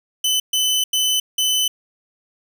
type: tone bursts at uneven times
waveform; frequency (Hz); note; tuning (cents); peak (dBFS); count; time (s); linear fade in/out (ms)
sawtooth; 3023; F#7; +36; -13; 4; 0.24-0.4 / 0.53-0.84 / 0.93-1.2 / 1.38-1.68; 5
effects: none